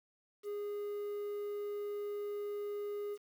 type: tone with quantisation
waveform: triangle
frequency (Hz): 411.7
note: G#4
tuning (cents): -15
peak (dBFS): -35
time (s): 0.43-3.18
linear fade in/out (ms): 50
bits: 10
effects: none